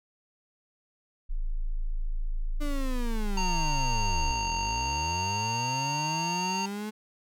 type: tone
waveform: sine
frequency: 27.25 Hz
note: A0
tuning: 16 cents flat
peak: -26 dBFS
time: 1.29-4.33 s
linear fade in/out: 20 ms
type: linear two-way sweep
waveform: 35% pulse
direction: down then up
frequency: 298.3 to 39.89 to 216.2 Hz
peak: -31 dBFS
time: 2.6-6.91 s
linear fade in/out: 20 ms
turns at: 4.5 s
type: harmonic tone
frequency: 922 Hz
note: A#5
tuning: 19 cents flat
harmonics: 1 / 3 / 5 / 7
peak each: -30 / -35 / -37 / -38 dBFS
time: 3.37-6.66 s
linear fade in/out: 5 ms
effects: none